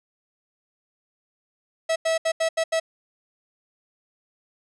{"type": "tone bursts at uneven times", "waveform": "45% pulse", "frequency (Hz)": 650, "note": "E5", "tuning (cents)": -24, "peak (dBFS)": -20, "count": 6, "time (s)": [[1.89, 1.96], [2.05, 2.18], [2.25, 2.32], [2.4, 2.49], [2.57, 2.64], [2.72, 2.8]], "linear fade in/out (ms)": 10, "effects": ["resampled to 22050 Hz"]}